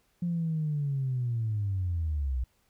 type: linear sweep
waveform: sine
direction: down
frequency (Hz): 175.8 to 59.8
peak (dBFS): -26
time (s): 0.22-2.44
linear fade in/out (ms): 5
effects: tanh soft clip ceiling -22 dBFS + pink hiss -70 dBFS RMS until 2.69 s

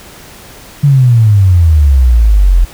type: exponential sweep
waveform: sine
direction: down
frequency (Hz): 146.83 to 41.25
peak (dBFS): -3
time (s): 0.83-2.65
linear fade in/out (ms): 10
effects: pink hiss -34 dBFS RMS until 2.73 s

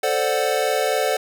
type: chord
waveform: square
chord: D dominant seventh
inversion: second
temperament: equal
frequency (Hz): 440 / 523.3 / 587.3 / 740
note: A4 / C5 / D5 / F#5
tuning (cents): 0 / 0 / 0 / 0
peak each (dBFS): -25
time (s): 0.03-1.17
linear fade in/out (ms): 5
effects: none

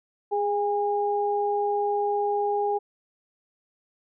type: tone pair together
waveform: sine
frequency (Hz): 412 / 815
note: G#4 / G#5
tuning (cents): -14 / -33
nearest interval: octave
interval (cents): 1181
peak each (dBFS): -25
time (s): 0.31-2.79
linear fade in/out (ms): 20
effects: none

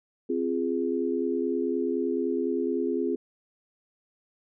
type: chord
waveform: sine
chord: F minor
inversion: second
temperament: equal with one note detuned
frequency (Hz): 261.6 / 345.6 / 415.3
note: C4 / F4 / Ab4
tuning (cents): 0 / -18 / 0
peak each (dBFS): -29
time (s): 0.29-3.16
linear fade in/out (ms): 10
effects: none

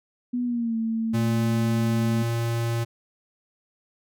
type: tone with pitch glide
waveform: sine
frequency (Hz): 245.4 to 225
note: B3 to A3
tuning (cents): -11 to +39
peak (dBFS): -23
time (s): 0.33-2.23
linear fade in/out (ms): 10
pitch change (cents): -150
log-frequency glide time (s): 0.44-0.76
type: tone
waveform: square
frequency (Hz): 116.54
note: A#2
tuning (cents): 0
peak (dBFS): -24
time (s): 1.13-2.85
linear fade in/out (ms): 20
effects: none

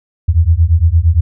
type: beating tone pair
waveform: sine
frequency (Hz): 78.8 / 87.5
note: D#2 / F2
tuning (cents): +23 / +4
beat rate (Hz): 8.7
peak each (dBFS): -10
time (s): 0.28-1.21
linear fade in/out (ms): 10
effects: none

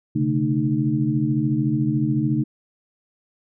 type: tone cluster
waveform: sine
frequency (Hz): 129.3 / 143.1 / 222 / 305.6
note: C3 / D3 / A3 / D#4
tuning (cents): -20 / -45 / +16 / -31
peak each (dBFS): -25 / -23 / -24 / -23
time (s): 0.15-2.44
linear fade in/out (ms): 10
effects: none

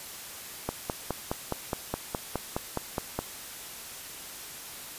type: click train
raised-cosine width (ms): 1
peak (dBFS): -14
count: 13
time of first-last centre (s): 0.69-3.19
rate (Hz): 4.8
effects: white hiss -42 dBFS RMS until 4.98 s + resampled to 32000 Hz

